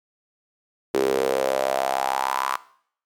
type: tone with high-pass filter sweep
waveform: sawtooth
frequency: 66.6 Hz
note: C2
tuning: 31 cents sharp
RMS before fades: -23 dBFS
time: 0.94-2.56 s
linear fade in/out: 0 ms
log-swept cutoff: 380 to 1100 Hz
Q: 5.3
effects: noise-tail reverb RT60 0.6 s tail -19 dB re dry + MP3 96 kbps